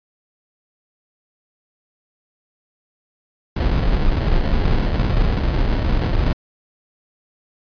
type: noise with sample-and-hold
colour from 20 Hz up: brown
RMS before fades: -17 dBFS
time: 3.56-6.33 s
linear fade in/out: 5 ms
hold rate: 1225 Hz
effects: resampled to 11025 Hz